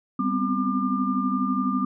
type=tone cluster; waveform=sine; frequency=196.8 / 250 / 262.1 / 1199 Hz; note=G3 / B3 / C4 / D6; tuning=+7 / +21 / +3 / +36 cents; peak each=-27 dBFS; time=0.19-1.85 s; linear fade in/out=5 ms; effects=none